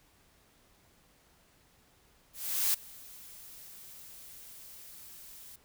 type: noise with ADSR envelope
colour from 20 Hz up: blue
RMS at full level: -27 dBFS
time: 2.33-5.56 s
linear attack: 410 ms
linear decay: 7 ms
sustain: -23 dB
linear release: 5 ms
effects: pink hiss -65 dBFS RMS until 5.64 s